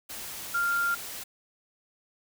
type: tone in noise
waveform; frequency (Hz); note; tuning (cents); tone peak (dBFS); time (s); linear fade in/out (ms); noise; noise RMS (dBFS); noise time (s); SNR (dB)
sine; 1393; F6; -5; -24; 0.54-0.95; 10; white; -39; 0.09-1.24; +12
effects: none